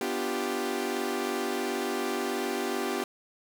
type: chord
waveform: sawtooth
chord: G dominant seventh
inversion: first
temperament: equal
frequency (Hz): 246.9 / 293.7 / 349.2 / 392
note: B3 / D4 / F4 / G4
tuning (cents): 0 / 0 / 0 / 0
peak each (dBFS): -31 / -33 / -31 / -28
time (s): 0.01-3.04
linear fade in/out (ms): 2
effects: none